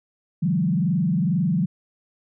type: tone with frequency modulation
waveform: sine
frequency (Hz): 174.61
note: F3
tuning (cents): 0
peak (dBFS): -18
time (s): 0.42-1.66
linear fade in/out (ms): 10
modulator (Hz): 22.2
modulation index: 1.3
effects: none